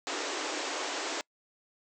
pink band-pass noise, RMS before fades -35 dBFS, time 0.07-1.21 s, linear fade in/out 0 ms, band 280 to 7800 Hz, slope 96 dB/octave, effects noise-tail reverb RT60 0.1 s tail -26 dB re dry

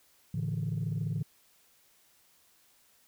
sine chord, A suspended fourth, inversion none, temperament equal with one note detuned, 110 / 144.23 / 164.81 Hz, A2 / D3 / E3, 0 / -31 / 0 cents, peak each -33 dBFS, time 0.34-1.23 s, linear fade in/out 5 ms, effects tanh soft clip ceiling -25 dBFS + white hiss -65 dBFS RMS until 3.07 s

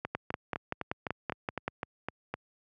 two click trains, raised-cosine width 0.5 ms, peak -18 / -16 dBFS, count 10 / 9, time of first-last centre 0.05-2.34 / 0.15-1.68 s, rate 3.93 / 5.23 Hz, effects high-pass 80 Hz 12 dB/octave

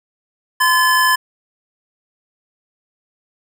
square tone pair together, 1024.8 / 1725 Hz, C6 / A6, -36 / -35 cents, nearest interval major sixth, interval 901 cents, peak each -15 dBFS, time 0.6-1.16 s, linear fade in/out 10 ms, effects none

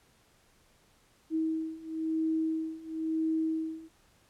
sine beating tone pair, 319.1 / 320.09 Hz, D#4 / D#4, +44 / +49 cents, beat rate 0.99 Hz, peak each -33 / -31 dBFS, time 1.3-3.89 s, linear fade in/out 50 ms, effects pink hiss -65 dBFS RMS until 4.29 s + low-pass 12000 Hz 12 dB/octave

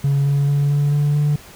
triangle tone with pitch steps, 140 / 141.46 / 142.94 / 144.44 / 145.95 / 147.47 Hz, C#3 / C#3 / D3 / D3 / D3 / D3, +18 / +35 / -47 / -28 / -10 / +8 cents, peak -11 dBFS, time 0.04-1.36 s, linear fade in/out 5 ms, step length 220 ms, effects tanh soft clip ceiling -9 dBFS + pink hiss -42 dBFS RMS until 1.55 s

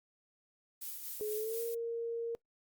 violet noise with tremolo, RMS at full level -41 dBFS, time 0.81-1.75 s, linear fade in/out 10 ms, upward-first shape sine, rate 4.2 Hz, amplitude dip 40%
sine tone with pitch glide, 425.6 to 464.1 Hz, G#4 to A#4, +42 to -8 cents, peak -34 dBFS, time 1.21-2.35 s, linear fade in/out 0 ms, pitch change +150 cents, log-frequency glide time 1.35-1.62 s
effects noise-tail reverb RT60 0.1 s tail -23 dB re dry + Opus 48 kbps

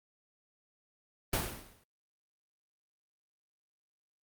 pink noise with exponential decay, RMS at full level -28 dBFS, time 1.33-1.84 s, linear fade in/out 5 ms, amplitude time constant 110 ms, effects Opus 32 kbps

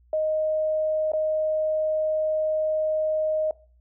sine tone with dropouts, 622.3 Hz, D#5, in tune, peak -21 dBFS, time 0.13-3.51 s, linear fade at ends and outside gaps 2 ms, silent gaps 1.119-1.134 s, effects noise-tail reverb RT60 0.4 s tail -21 dB re dry + added 60 Hz sine -55 dBFS peak until 3.8 s

